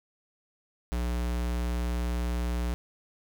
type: tone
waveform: square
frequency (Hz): 60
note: B1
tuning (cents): -49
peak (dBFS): -28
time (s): 0.92-2.74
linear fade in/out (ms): 0
effects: none